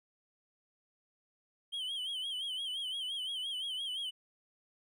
triangle tone with vibrato, 3136 Hz, G7, in tune, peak -34 dBFS, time 1.72-4.11 s, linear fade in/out 20 ms, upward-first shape sine, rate 5.8 Hz, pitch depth 97 cents each way, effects none

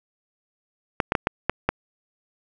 clicks, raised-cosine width 0.5 ms, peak -4 dBFS, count 6, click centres 1.002 / 1.121 / 1.152 / 1.271 / 1.496 / 1.69 s, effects none

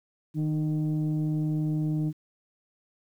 sine tone pair together, 154.8 / 306.5 Hz, D#3 / D#4, -9 / -26 cents, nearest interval octave, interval 1183 cents, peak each -24 / -28 dBFS, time 0.34-2.13 s, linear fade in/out 50 ms, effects tanh soft clip ceiling -21 dBFS + 10-bit

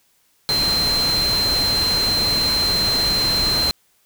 sine tone in noise, 4122 Hz, C8, 27 cents flat, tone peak -17 dBFS, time 0.49-3.71 s, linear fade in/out 0 ms, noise pink, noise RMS -25 dBFS, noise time 0.49-3.71 s, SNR +5 dB, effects white hiss -61 dBFS RMS until 4.05 s

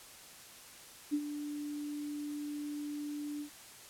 sine tone with ADSR envelope, 293.7 Hz, D4, in tune, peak -27 dBFS, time 1.11-3.5 s, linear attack 29 ms, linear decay 62 ms, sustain -10 dB, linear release 93 ms, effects white hiss -53 dBFS RMS until 3.89 s + low-pass 12000 Hz 12 dB/octave

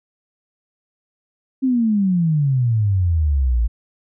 sine exponential sweep, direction down, 269.3 to 54.6 Hz, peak -14 dBFS, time 1.62-3.68 s, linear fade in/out 20 ms, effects none

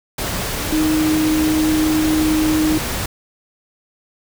sine tone in noise, 311 Hz, D#4, 1 cent flat, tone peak -14 dBFS, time 0.72-2.78 s, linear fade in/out 5 ms, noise pink, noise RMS -23 dBFS, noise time 0.18-3.06 s, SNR +6 dB, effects none

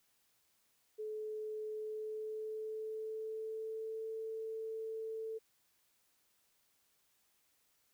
sine tone with pitch glide, 430.5 to 443.6 Hz, A4 to A4, -38 to +14 cents, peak -39 dBFS, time 0.98-5.39 s, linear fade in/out 20 ms, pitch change +52 cents, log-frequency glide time 1.74-4.1 s, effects white hiss -75 dBFS RMS until 7.93 s

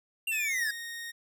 square linear sweep, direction down, 2800 to 1633 Hz, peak -29 dBFS, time 0.27-0.71 s, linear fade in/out 5 ms
sawtooth tone with pitch glide, 1763 to 1859.2 Hz, A6 to A#6, +3 to -5 cents, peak -34 dBFS, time 0.31-1.12 s, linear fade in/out 20 ms, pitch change +92 cents, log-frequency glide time 0.46-0.53 s
effects none

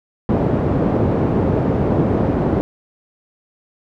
pink band-pass noise, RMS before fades -17 dBFS, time 0.29-2.61 s, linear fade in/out 0 ms, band 100 to 530 Hz, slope 12 dB/octave, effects none

